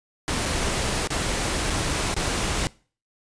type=noise with dropouts; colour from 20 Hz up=pink; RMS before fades=-25 dBFS; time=0.28-2.67 s; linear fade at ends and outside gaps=0 ms; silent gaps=0.455-0.459 / 1.073-1.104 / 1.7-1.704 / 2.142-2.165 s; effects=noise-tail reverb RT60 0.4 s tail -22 dB re dry + resampled to 22050 Hz